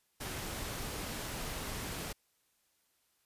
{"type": "noise", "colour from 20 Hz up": "pink", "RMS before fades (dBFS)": -40, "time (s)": [0.2, 2.13], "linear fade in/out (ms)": 10, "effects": ["white hiss -75 dBFS RMS until 3.25 s", "resampled to 32000 Hz"]}